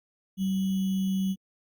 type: tone with sample-and-hold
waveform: sine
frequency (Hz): 191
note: G3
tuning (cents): -45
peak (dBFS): -24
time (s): 0.37-1.36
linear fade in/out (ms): 50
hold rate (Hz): 3150
effects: Opus 48 kbps